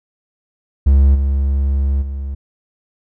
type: tone with level steps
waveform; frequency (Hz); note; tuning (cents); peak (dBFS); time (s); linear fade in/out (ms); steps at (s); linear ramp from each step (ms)
triangle; 68.8; C#2; -12; -5 / -11 / -19; 0.86-2.35; 10; 1.14 / 2.01; 20
effects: none